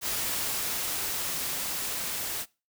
white noise with level ramp, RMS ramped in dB -30 to -33 dBFS, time 0.01-2.46 s, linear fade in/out 50 ms, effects noise-tail reverb RT60 0.3 s tail -23 dB re dry

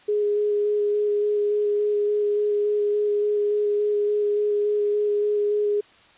sine tone with vibrato, 415.3 Hz, G#4, in tune, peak -19 dBFS, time 0.08-5.81 s, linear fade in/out 10 ms, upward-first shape square, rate 3.5 Hz, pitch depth 9 cents each way, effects white hiss -53 dBFS RMS until 6.17 s + resampled to 8000 Hz

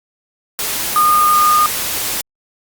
sine tone in noise, 1222 Hz, D#6, 32 cents flat, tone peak -9 dBFS, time 0.96-1.66 s, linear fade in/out 0 ms, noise white, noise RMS -20 dBFS, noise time 0.59-2.21 s, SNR +8 dB, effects Opus 48 kbps

